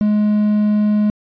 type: tone with quantisation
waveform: triangle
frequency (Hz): 210.1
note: G#3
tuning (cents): +20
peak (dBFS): -10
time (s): 0.01-1.1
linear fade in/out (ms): 0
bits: 6
effects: resampled to 11025 Hz